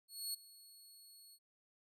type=tone with ADSR envelope; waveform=20% pulse; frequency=4356 Hz; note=C#8; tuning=31 cents flat; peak=-32 dBFS; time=0.08-1.39 s; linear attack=260 ms; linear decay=10 ms; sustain=-20 dB; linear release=55 ms; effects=none